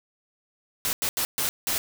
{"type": "noise bursts at uneven times", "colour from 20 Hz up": "white", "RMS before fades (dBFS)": -26, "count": 5, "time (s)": [[0.85, 0.93], [1.02, 1.09], [1.17, 1.25], [1.38, 1.49], [1.67, 1.78]], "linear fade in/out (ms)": 0, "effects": []}